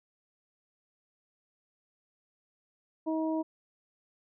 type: harmonic tone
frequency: 318 Hz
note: D#4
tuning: 38 cents sharp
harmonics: 1 / 2 / 3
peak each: -29 / -35 / -39 dBFS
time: 3.06-3.43 s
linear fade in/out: 20 ms
effects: none